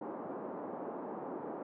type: band-pass noise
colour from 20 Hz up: pink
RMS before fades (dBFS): -42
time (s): 0.01-1.63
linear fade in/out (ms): 5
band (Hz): 230 to 990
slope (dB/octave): 24
effects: none